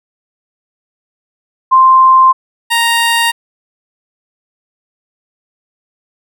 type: tone pair in turn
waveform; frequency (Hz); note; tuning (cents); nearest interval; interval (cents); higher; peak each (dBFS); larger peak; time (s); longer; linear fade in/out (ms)
sine / 15% pulse; 1046.5 / 931.5; C6 / A#5; 0 / -2; major second; 202; first; -3; neither; 1.71-2.33 / 2.7-3.32; neither; 20
effects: none